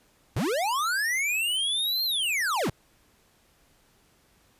square linear two-way sweep, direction up then down, 77.78 to 4247 to 77.78 Hz, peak -25 dBFS, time 0.36-2.7 s, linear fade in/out 5 ms, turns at 2.04 s, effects pink hiss -63 dBFS RMS until 4.59 s + resampled to 32000 Hz

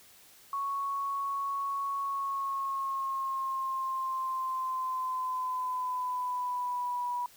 sine tone with pitch glide, 1108.7 to 976.4 Hz, C#6 to B5, 0 to -20 cents, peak -30 dBFS, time 0.53-7.26 s, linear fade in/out 2 ms, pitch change -220 cents, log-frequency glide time 1.99-7.09 s, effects white hiss -57 dBFS RMS until 7.36 s

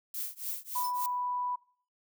violet noise with tremolo, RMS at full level -34 dBFS, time 0.14-1.06 s, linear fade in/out 2 ms, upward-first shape triangle, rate 3.5 Hz, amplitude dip 100%
sine tone, 987.8 Hz, B5, in tune, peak -30 dBFS, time 0.75-1.56 s, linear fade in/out 10 ms
sawtooth tone with exponential decay, 5274 Hz, E8, in tune, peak -34 dBFS, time 0.84-0.98 s, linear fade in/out 5 ms, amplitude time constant 30 ms
effects noise-tail reverb RT60 0.5 s tail -22 dB re dry

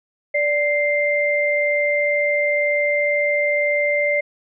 sine tone pair together, 585 / 2093 Hz, D5 / C7, -7 / 0 cents, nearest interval octave + minor seventh, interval 2207 cents, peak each -19 dBFS, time 0.34-4.21 s, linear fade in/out 10 ms, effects none

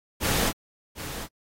pink noise with echo, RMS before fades -25 dBFS, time 0.2-0.53 s, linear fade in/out 50 ms, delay 750 ms, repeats 1, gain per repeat -11 dB, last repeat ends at 1.28 s, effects AAC 48 kbps

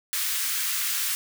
white high-pass noise, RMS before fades -27 dBFS, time 0.13-1.15 s, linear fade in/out 0 ms, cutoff 1300 Hz, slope 24 dB/octave, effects none

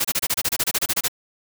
white noise bursts, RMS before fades -21 dBFS, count 15, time 0-1.083 s, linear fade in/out 10 ms, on 47 ms, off 27 ms, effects none

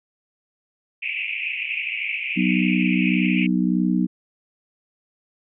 white band-pass noise, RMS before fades -27 dBFS, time 1.02-3.47 s, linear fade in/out 10 ms, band 2200 to 2700 Hz, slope 96 dB/octave
harmonic tone, 61.74 Hz, B1, in tune, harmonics 3 / 4 / 5, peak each -20 / -22 / -24 dBFS, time 2.36-4.07 s, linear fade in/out 20 ms
effects none

